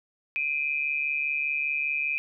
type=tone pair together; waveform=sine; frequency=2390 / 2535 Hz; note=D7 / D#7; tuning=+30 / +32 cents; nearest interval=minor second; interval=102 cents; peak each=-28 dBFS; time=0.36-2.18 s; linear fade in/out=0 ms; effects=none